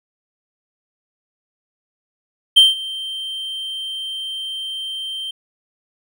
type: tone with ADSR envelope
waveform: triangle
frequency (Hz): 3136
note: G7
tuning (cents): 0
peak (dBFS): -3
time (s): 2.56-5.31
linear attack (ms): 15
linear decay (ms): 170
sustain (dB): -20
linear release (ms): 6
effects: none